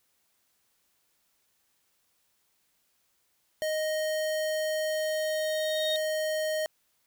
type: tone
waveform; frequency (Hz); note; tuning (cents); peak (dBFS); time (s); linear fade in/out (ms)
square; 622.3; D#5; 0; -28; 3.62-6.66; 0
type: tone with exponential growth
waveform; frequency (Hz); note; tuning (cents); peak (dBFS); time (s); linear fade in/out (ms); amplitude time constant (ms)
sine; 3729; A#7; 0; -27; 4.9-5.96; 0; 230
effects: white hiss -72 dBFS RMS until 7.06 s